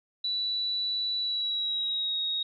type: tone with pitch glide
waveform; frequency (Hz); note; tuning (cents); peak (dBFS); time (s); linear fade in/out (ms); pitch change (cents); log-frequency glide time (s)
sine; 3951 to 3766; B7 to A#7; 0 to +17; -27; 0.24-2.43; 5; -83; 1.19-2.19
effects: none